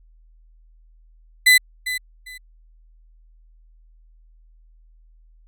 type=tone with echo; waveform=35% pulse; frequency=2006 Hz; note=B6; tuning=26 cents sharp; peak=-8 dBFS; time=1.46-1.58 s; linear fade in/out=10 ms; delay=400 ms; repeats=2; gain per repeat=-13 dB; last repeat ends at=2.38 s; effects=added 40 Hz sine -49 dBFS peak until 5.47 s